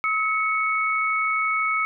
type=tone pair together; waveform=sine; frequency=1282.6 / 2217 Hz; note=E6 / C#7; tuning=-48 / 0 cents; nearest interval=major sixth; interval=948 cents; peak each=-23 dBFS; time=0.04-1.85 s; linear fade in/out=0 ms; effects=none